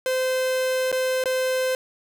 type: tone with dropouts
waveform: 45% pulse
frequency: 516 Hz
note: C5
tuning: 24 cents flat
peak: -21 dBFS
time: 0.06-1.75 s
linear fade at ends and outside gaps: 1 ms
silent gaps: 0.917-0.926 / 1.239-1.257 s
effects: none